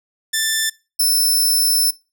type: tone pair in turn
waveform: 10% pulse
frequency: 1770 / 5304 Hz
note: A6 / E8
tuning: +10 / +10 cents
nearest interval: octave + perfect fifth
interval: 1900 cents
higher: second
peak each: -8 dBFS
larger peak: neither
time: 0.33-0.7 / 0.99-1.91 s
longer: second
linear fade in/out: 10 ms
effects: noise-tail reverb RT60 0.3 s tail -23 dB re dry